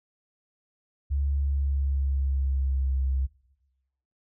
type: tone with pitch glide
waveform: sine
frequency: 70.2 to 66.3 Hz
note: C#2 to C2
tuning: +22 to +23 cents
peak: -23 dBFS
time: 1.1-3.27 s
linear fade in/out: 20 ms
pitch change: -99 cents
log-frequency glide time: 1.35-2.96 s
effects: noise-tail reverb RT60 1.0 s tail -21 dB re dry

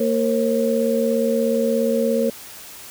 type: tone cluster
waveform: sine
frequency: 229.4 / 462 / 539 Hz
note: A#3 / A#4 / C#5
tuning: -28 / -16 / -49 cents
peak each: -21 dBFS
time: 0-2.3 s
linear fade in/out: 5 ms
effects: white hiss -39 dBFS RMS until 2.9 s

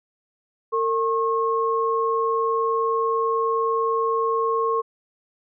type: tone pair together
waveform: sine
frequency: 454.9 / 1084 Hz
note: A#4 / C#6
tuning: -42 / -39 cents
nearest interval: octave + minor third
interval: 1503 cents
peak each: -22 dBFS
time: 0.72-4.82 s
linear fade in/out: 20 ms
effects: none

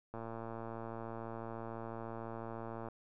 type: click train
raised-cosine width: 1 ms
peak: -30 dBFS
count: 314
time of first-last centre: 0.14-2.886 s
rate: 114 Hz
effects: none

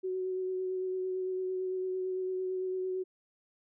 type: tone with vibrato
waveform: sine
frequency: 372.2 Hz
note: F#4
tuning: 10 cents sharp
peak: -31 dBFS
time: 0.03-3.04 s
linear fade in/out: 20 ms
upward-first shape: sine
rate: 8.9 Hz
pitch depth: 15 cents each way
effects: none

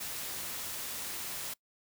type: noise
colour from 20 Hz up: white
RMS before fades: -39 dBFS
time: 0-1.54 s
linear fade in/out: 10 ms
effects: noise-tail reverb RT60 0.1 s tail -22 dB re dry

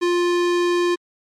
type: tone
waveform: square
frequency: 350.6 Hz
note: F4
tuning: 7 cents sharp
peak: -17 dBFS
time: 0.01-0.96 s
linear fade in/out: 20 ms
effects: low-pass 6000 Hz 12 dB/octave + MP3 64 kbps

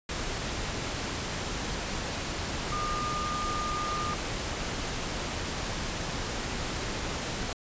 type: tone in noise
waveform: sine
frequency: 1212 Hz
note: D#6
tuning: 46 cents flat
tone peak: -31 dBFS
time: 2.72-4.14 s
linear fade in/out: 2 ms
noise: pink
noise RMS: -33 dBFS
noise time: 0.09-7.53 s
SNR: -1 dB
effects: resampled to 16000 Hz

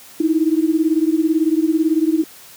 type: beating tone pair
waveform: sine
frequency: 311.1 / 329.1 Hz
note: D#4 / E4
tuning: 0 / -3 cents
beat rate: 18 Hz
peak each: -16 / -17 dBFS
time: 0.2-2.24 s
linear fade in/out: 5 ms
effects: white hiss -42 dBFS RMS until 2.56 s + high-pass 60 Hz 12 dB/octave

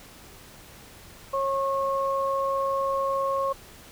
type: tone pair together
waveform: sine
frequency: 545.3 / 1089 Hz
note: C#5 / C#6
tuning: -29 / -31 cents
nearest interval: octave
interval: 1198 cents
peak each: -26 dBFS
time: 1.33-3.53 s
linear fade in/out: 10 ms
effects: pink hiss -48 dBFS RMS until 3.91 s

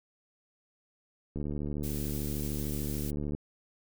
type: click train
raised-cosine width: 3 ms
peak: -23 dBFS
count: 147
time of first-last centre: 1.36-3.349 s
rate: 73.4 Hz
type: noise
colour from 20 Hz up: blue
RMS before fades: -42 dBFS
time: 1.83-3.11 s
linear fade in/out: 10 ms
effects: none

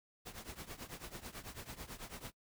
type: noise with tremolo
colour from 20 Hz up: pink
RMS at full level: -45 dBFS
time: 0.25-2.32 s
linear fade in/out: 20 ms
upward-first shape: triangle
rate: 9.1 Hz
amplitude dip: 90%
effects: noise-tail reverb RT60 0.1 s tail -22 dB re dry

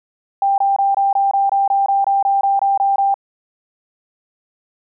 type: tone bursts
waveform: sine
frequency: 791 Hz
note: G5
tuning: 15 cents sharp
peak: -12 dBFS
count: 15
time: 0.42-3.142 s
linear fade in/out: 2 ms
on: 160 ms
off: 23 ms
effects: none

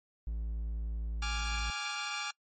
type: tone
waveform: triangle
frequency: 55.5 Hz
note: A1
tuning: 16 cents sharp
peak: -31 dBFS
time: 0.27-1.7 s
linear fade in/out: 0 ms
type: chord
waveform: 15% pulse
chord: D diminished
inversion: second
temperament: equal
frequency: 830.6 / 1174.7 / 1396.9 Hz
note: Ab5 / D6 / F6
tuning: 0 / 0 / 0 cents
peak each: -34 / -33 / -32 dBFS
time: 1.22-2.31 s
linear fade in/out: 5 ms
effects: noise-tail reverb RT60 0.1 s tail -26 dB re dry + MP3 32 kbps

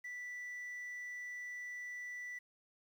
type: tone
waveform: sine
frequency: 1970 Hz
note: B6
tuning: 5 cents flat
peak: -40 dBFS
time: 0.04-2.39 s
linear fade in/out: 10 ms
effects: tanh soft clip ceiling -41 dBFS + 11-bit

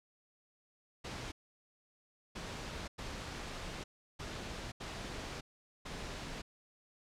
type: noise bursts at uneven times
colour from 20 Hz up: pink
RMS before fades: -43 dBFS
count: 6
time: 1.04-1.32 / 2.35-2.88 / 2.98-3.84 / 4.19-4.72 / 4.8-5.41 / 5.85-6.42 s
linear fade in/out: 10 ms
effects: low-pass 6000 Hz 12 dB/octave

